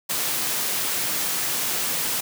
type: high-pass noise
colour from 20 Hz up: white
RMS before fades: -25 dBFS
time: 0.09-2.21 s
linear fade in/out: 10 ms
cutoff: 110 Hz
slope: 96 dB/octave
effects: none